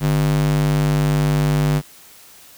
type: tone with high-pass filter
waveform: square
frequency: 49.99 Hz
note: G1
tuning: 35 cents sharp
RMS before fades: -17 dBFS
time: 0-1.82 s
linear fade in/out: 50 ms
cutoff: 120 Hz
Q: 3.7
effects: white hiss -45 dBFS RMS until 2.57 s